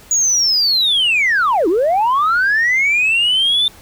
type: linear two-way sweep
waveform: sine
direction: down then up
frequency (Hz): 6850 to 309.4 to 3583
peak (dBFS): -10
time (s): 0.11-3.68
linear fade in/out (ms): 2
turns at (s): 1.68
effects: tanh soft clip ceiling -9 dBFS + pink hiss -43 dBFS RMS until 3.81 s